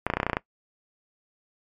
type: clicks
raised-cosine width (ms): 0.5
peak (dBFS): -8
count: 10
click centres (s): 0.066 / 0.101 / 0.137 / 0.17 / 0.201 / 0.231 / 0.266 / 0.298 / 0.332 / 0.369
effects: noise-tail reverb RT60 0.1 s tail -20 dB re dry + MP3 96 kbps